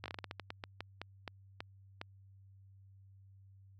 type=slowing click train; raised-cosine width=0.3 ms; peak=-25 dBFS; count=16; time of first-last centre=0.04-2.014 s; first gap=18 ms; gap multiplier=1.25; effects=added 97 Hz sine -57 dBFS peak until 3.79 s